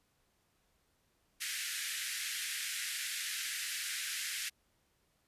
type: band-pass noise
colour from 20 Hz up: pink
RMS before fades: -39 dBFS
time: 1.4-4.5 s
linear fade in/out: 20 ms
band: 1600 to 13000 Hz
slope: 48 dB/octave
effects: pink hiss -75 dBFS RMS until 5.27 s + resampled to 32000 Hz